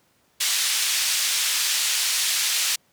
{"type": "band-pass noise", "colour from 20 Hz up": "pink", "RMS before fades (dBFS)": -23, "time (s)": [0.4, 2.76], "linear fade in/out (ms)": 10, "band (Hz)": [3000, 10000], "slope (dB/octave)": 12, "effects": ["pink hiss -63 dBFS RMS until 2.92 s", "high-pass 100 Hz 12 dB/octave"]}